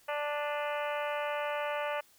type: harmonic tone with a mistuned harmonic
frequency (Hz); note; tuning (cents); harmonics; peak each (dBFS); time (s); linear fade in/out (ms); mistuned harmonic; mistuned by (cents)
293.7; D4; 0; 2 / 3 / 4 / 5 / 6 / 7 / 8 / 9 / 10; -34 / -38 / -40 / -42 / -44 / -45 / -46 / -47 / -48; 0.08-2.01; 10; 8; +55
effects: white hiss -63 dBFS RMS until 2.18 s